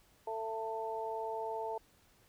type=harmonic tone; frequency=222.4 Hz; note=A3; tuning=19 cents sharp; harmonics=2 / 3 / 4; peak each=-40 / -42 / -39 dBFS; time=0.27-1.78 s; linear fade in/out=5 ms; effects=pink hiss -67 dBFS RMS until 2.28 s